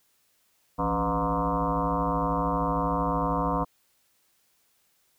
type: tone with frequency modulation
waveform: sine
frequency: 606 Hz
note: D#5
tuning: 46 cents flat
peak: -23 dBFS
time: 0.78-3.65 s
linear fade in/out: 20 ms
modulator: 109 Hz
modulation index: 5
effects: white hiss -68 dBFS RMS until 5.18 s